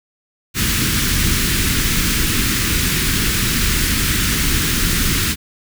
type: band-stop noise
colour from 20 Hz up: pink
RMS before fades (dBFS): -17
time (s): 0.54-5.36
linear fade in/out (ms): 50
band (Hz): 330 to 1400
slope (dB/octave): 24
effects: none